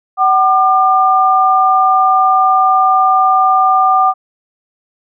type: tone pair together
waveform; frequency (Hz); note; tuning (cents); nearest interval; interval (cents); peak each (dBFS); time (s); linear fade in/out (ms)
sine; 756 / 1200; F#5 / D6; +37 / +37; minor sixth; 800; -10; 0.17-4.14; 50
effects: none